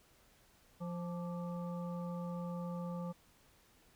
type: harmonic tone with a mistuned harmonic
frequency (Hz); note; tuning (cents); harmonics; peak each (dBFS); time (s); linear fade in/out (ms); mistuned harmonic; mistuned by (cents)
174.61; F3; 0; 1 / 3 / 5 / 7; -39 / -46 / -52 / -52; 0.8-3.13; 20; 7; -71
effects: pink hiss -67 dBFS RMS until 3.95 s